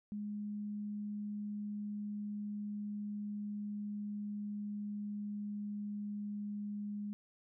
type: tone with pitch glide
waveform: sine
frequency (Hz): 207.7 to 206.3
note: G#3 to G#3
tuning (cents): 0 to -11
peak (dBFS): -38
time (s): 0.12-7.13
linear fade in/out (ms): 0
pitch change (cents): -11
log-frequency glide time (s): 0.8-6.71
effects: none